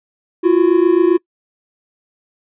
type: tone pair together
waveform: triangle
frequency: 337.2 / 364.8 Hz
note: E4 / F#4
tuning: +39 / -24 cents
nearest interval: minor second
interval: 137 cents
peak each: -10 dBFS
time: 0.43-1.18 s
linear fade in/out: 20 ms
effects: noise-tail reverb RT60 0.1 s tail -25 dB re dry + resampled to 8000 Hz